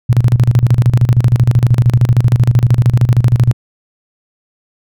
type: tone with tremolo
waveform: sine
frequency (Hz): 120.7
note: B2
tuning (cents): -39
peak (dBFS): -4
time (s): 0.09-3.53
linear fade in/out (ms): 10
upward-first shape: square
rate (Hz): 13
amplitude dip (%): 80
effects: none